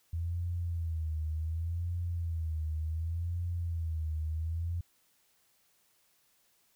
sine tone with vibrato, 82.41 Hz, E2, in tune, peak -31 dBFS, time 0.13-4.81 s, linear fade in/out 5 ms, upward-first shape sine, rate 0.68 Hz, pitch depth 95 cents each way, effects white hiss -70 dBFS RMS until 6.75 s

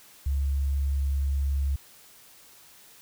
sine tone, 69.3 Hz, C#2, in tune, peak -23 dBFS, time 0.26-1.76 s, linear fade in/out 5 ms, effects white hiss -53 dBFS RMS until 3.01 s

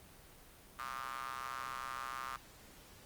square tone with high-pass filter, 63.5 Hz, B1, 49 cents sharp, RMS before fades -43 dBFS, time 0.79-2.36 s, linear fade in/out 0 ms, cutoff 1200 Hz, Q 6, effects pink hiss -58 dBFS RMS until 3.05 s + Opus 24 kbps

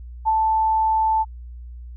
sine tone with ADSR envelope, 880 Hz, A5, in tune, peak -14 dBFS, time 0.25-1.25 s, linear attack 32 ms, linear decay 30 ms, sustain -2 dB, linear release 37 ms, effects added 60 Hz sine -34 dBFS peak until 1.96 s

